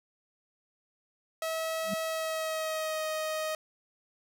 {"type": "tone with pitch glide", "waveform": "sawtooth", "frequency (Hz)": [645, 625.9], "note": ["E5", "D#5"], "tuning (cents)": [-38, 10], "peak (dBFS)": -27, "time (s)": [1.42, 3.55], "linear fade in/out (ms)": 2, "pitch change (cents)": -52, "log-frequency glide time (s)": [2.04, 3.05]}
{"type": "tone with exponential growth", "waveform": "sine", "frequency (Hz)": 197.6, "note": "G3", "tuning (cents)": 14, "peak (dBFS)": -28, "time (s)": [1.82, 1.94], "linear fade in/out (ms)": 5, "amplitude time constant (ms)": 24}
{"effects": []}